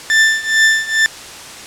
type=tone with tremolo; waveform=40% pulse; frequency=1773 Hz; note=A6; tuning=13 cents sharp; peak=-6 dBFS; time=0.1-1.06 s; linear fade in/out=0 ms; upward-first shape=triangle; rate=2.3 Hz; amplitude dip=90%; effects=white hiss -32 dBFS RMS until 1.66 s + low-pass 8000 Hz 12 dB/octave